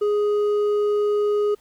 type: tone with hard clipping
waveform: sine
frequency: 415.3 Hz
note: G#4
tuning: in tune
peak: -19 dBFS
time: 0.01-1.55 s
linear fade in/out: 10 ms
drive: 4 dB
effects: pink hiss -58 dBFS RMS until 1.6 s